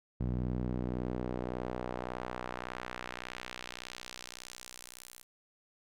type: tone with band-pass filter sweep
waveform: sawtooth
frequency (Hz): 61.74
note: B1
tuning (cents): 0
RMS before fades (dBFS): -39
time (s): 0.2-5.23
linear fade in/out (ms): 5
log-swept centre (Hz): 150 to 12000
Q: 0.87
effects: none